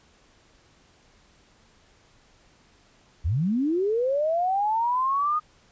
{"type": "linear sweep", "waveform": "sine", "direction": "up", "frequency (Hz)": [65.41, 1244.5], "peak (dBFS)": -21, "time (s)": [3.24, 5.4], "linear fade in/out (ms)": 20, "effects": ["pink hiss -59 dBFS RMS until 5.71 s", "resampled to 16000 Hz"]}